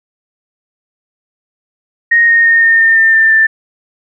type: tone with pitch steps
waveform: sine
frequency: 1864.7 / 1851.8 / 1839 / 1826.3 / 1813.7 / 1801.2 / 1788.7 / 1776.4 Hz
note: A#6 / A#6 / A#6 / A#6 / A#6 / A6 / A6 / A6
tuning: 0 / -12 / -24 / -36 / -48 / +40 / +28 / +16 cents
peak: -5 dBFS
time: 2.11-3.47 s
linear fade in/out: 10 ms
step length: 170 ms
effects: none